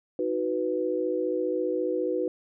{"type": "chord", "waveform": "sine", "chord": "B major", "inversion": "first", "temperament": "equal with one note detuned", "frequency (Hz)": [315.3, 370, 493.9], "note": ["D#4", "F#4", "B4"], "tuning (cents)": [23, 0, 0], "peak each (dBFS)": [-31, -29, -28], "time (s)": [0.19, 2.28], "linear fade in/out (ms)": 2, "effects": []}